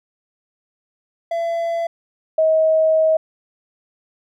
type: tone pair in turn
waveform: triangle / sine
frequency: 673 / 635.2 Hz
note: E5 / D#5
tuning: +36 / +36 cents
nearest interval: minor second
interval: 100 cents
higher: first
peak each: -17 / -12 dBFS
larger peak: second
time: 1.31-1.87 / 2.38-3.17 s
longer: second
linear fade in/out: 5 ms
effects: none